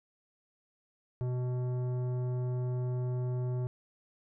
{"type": "tone with tanh clipping", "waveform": "sine", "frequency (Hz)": 125, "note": "B2", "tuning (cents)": 21, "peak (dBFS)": -32, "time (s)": [1.21, 3.67], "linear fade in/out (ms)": 0, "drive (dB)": 13, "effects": []}